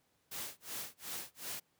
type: noise with tremolo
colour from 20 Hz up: white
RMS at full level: -41 dBFS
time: 0.31-1.6 s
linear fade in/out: 10 ms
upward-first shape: sine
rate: 2.7 Hz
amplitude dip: 100%
effects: pink hiss -75 dBFS RMS until 1.79 s + high-pass 80 Hz 12 dB/octave